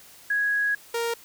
sine / sawtooth tone pair in turn, 1661.2 / 466.2 Hz, G#6 / A#4, 0 / 0 cents, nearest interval octave + minor seventh, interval 2200 cents, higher first, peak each -21 / -21 dBFS, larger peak neither, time 0.3-0.75 / 0.94-1.14 s, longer first, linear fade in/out 5 ms, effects white hiss -50 dBFS RMS until 1.24 s

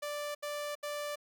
sawtooth tone bursts, 587.3 Hz, D5, in tune, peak -32 dBFS, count 3, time 0.02-1.158 s, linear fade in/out 10 ms, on 330 ms, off 74 ms, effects none

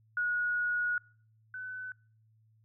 sine tone pair in turn, 1453 / 1507.2 Hz, F#6 / F#6, -32 / +32 cents, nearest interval minor second, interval 64 cents, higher second, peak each -28 / -38 dBFS, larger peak first, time 0.17-0.98 / 1.54-1.92 s, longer first, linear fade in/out 2 ms, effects noise-tail reverb RT60 0.5 s tail -25 dB re dry + added 110 Hz sine -63 dBFS peak until 2.64 s

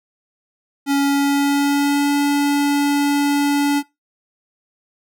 square tone with pitch glide, 280 to 286.2 Hz, C#4 to D4, +18 to -45 cents, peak -15 dBFS, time 0.86-3.83 s, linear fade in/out 50 ms, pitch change +37 cents, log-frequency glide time 0.98-2.13 s, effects noise-tail reverb RT60 0.2 s tail -20 dB re dry

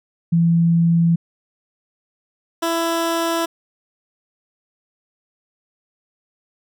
sine / 15% pulse tone pair in turn, 168 / 333 Hz, E3 / E4, +33 / +18 cents, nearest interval octave, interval 1185 cents, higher second, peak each -12 dBFS, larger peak neither, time 0.32-1.16 / 2.62-3.46 s, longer neither, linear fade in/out 10 ms, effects none

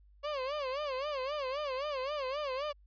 30% pulse tone with vibrato, 556 Hz, C#5, 5 cents sharp, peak -31 dBFS, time 0.23-2.73 s, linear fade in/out 20 ms, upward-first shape sine, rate 3.8 Hz, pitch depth 150 cents each way, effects added 50 Hz sine -58 dBFS peak until 2.86 s + resampled to 11025 Hz

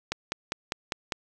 click train, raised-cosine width 0.2 ms, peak -11 dBFS, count 6, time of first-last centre 0.12-1.122 s, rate 4.99 Hz, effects none

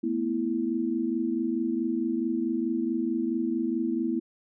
sine chord, A suspended second, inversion none, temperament equal with one note detuned, 222.3 / 246.9 / 329.6 Hz, A3 / B3 / E4, +18 / 0 / 0 cents, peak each -32 / -29 / -28 dBFS, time 0.03-4.2 s, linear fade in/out 10 ms, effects none

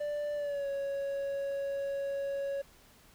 triangle tone with pitch glide, 588 to 555.6 Hz, D5 to C#5, +2 to +4 cents, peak -30 dBFS, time 0-2.62 s, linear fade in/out 10 ms, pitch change -98 cents, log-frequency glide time 0.35-0.68 s, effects pink hiss -60 dBFS RMS until 3.14 s

